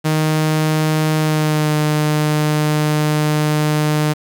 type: tone with pitch glide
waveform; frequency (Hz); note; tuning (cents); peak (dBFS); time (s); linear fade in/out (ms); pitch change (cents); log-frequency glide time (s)
sawtooth; 155.56 to 151.66; D#3 to D#3; 0 to -44; -10; 0.04-4.14; 20; -44; 1.18-1.75
effects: 7-bit